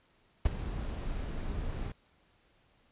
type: noise with ADSR envelope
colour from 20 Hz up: brown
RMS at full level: -22 dBFS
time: 0.45-1.92 s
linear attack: 8 ms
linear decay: 17 ms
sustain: -14 dB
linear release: 5 ms
effects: pink hiss -68 dBFS RMS until 2.91 s + resampled to 8000 Hz